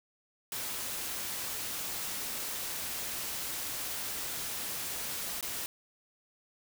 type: noise with dropouts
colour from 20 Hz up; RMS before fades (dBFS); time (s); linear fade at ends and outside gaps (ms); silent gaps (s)
white; -37; 0.52-5.66; 1; 5.41-5.427
effects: none